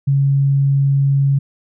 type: tone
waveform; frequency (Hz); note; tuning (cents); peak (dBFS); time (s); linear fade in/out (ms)
sine; 138.59; C#3; 0; -11; 0.07-1.39; 10
effects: none